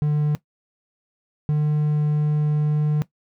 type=tone pair in turn; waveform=triangle; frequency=149.2 / 150.15 Hz; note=D3 / D3; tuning=+28 / +39 cents; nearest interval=unison; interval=11 cents; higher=second; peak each=-15 / -15 dBFS; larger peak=neither; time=0.02-0.35 / 1.49-3.02 s; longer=second; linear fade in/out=0 ms; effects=noise-tail reverb RT60 0.1 s tail -17 dB re dry